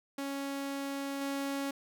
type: tone with level steps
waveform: sawtooth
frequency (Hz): 277.2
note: C#4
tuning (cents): 0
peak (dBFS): -31 / -29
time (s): 0.18-1.71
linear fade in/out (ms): 5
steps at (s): 1.21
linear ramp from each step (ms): 2
effects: none